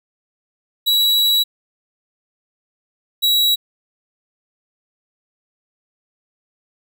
45% pulse tone pair in turn, 3904 / 3885 Hz, B7 / B7, -21 / -29 cents, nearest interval unison, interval 8 cents, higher first, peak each -13 dBFS, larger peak neither, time 0.86-1.44 / 3.22-3.56 s, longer first, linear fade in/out 20 ms, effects none

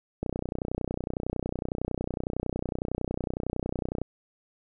click train, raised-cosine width 2 ms, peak -16 dBFS, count 118, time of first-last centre 0.23-4.016 s, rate 30.9 Hz, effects none

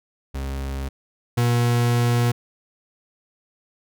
40% pulse tone pair in turn, 67.7 / 119.93 Hz, C#2 / A#2, -40 / +50 cents, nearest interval minor seventh, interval 990 cents, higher second, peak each -25 / -16 dBFS, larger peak second, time 0.34-0.89 / 1.37-2.32 s, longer second, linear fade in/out 10 ms, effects none

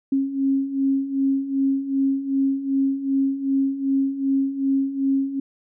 sine beating tone pair, 270 / 272.6 Hz, C#4 / C#4, -45 / -29 cents, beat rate 2.6 Hz, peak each -25 / -20 dBFS, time 0.12-5.4 s, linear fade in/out 5 ms, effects none

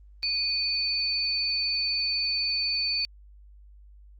sine tone pair together, 2462 / 4508 Hz, D#7 / C#8, -19 / +28 cents, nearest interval minor seventh, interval 1047 cents, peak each -33 / -25 dBFS, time 0.23-3.05 s, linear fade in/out 0 ms, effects added 50 Hz sine -48 dBFS peak until 4.19 s + Opus 32 kbps

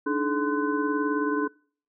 sine tone cluster, 292.3 / 311.2 / 428.3 / 1031 / 1501 Hz, D4 / D#4 / A4 / C6 / F#6, -8 / 0 / -47 / -26 / +24 cents, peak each -26 / -33 / -29 / -31 / -32 dBFS, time 0.06-1.48 s, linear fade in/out 10 ms, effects noise-tail reverb RT60 0.5 s tail -26 dB re dry

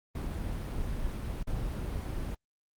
brown noise with dropouts, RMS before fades -34 dBFS, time 0.15-2.35 s, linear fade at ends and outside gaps 5 ms, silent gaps 1.431-1.471 s, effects Opus 32 kbps

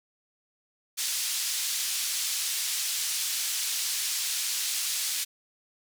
pink band-pass noise, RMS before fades -30 dBFS, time 0.97-5.25 s, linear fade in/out 20 ms, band 4000 to 12000 Hz, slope 12 dB/octave, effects none

